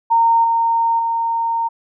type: tone with level steps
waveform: sine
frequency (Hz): 920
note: A#5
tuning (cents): -23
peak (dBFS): -10 / -13 / -16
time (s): 0.1-1.69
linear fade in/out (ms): 20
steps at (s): 0.44 / 0.99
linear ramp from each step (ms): 2
effects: none